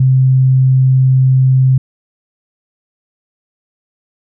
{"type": "tone", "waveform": "sine", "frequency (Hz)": 130.8, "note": "C3", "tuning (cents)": 0, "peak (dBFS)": -6, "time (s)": [0, 1.78], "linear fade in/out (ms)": 5, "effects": []}